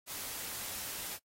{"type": "noise", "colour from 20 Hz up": "white", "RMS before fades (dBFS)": -41, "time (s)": [0.06, 1.19], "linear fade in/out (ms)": 50, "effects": ["noise-tail reverb RT60 0.1 s tail -22 dB re dry", "AAC 48 kbps"]}